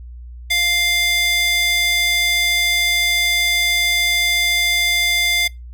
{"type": "tone with high-pass filter", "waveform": "square", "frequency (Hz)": 698.5, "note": "F5", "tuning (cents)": 0, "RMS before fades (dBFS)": -17, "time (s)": [0.5, 5.48], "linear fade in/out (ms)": 10, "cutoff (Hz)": 2600, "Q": 3.9, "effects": ["noise-tail reverb RT60 0.2 s tail -23 dB re dry", "added 60 Hz sine -32 dBFS peak until 5.73 s"]}